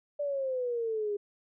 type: exponential sweep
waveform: sine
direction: down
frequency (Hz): 587.3 to 404.3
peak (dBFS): -29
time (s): 0.19-1.17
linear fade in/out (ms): 10
effects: none